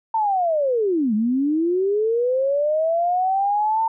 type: linear two-way sweep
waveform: sine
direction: down then up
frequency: 910 to 205.8 to 910 Hz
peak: -17 dBFS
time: 0.14-3.88 s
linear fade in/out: 5 ms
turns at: 1.14 s
effects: none